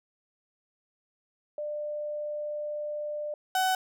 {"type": "tone pair in turn", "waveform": ["sine", "35% pulse"], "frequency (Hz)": [596, 750.9], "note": ["D5", "F#5"], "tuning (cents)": [25, 25], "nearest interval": "major third", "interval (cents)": 400, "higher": "second", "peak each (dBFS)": [-31, -22], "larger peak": "second", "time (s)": [[1.58, 3.34], [3.55, 3.75]], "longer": "first", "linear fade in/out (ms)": 2, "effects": []}